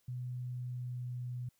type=tone with pitch glide; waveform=sine; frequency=124.7 to 123.62 Hz; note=B2 to B2; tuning=+17 to +2 cents; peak=-37 dBFS; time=0.08-1.49 s; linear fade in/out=5 ms; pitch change=-15 cents; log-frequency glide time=0.34-1.14 s; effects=white hiss -75 dBFS RMS until 1.59 s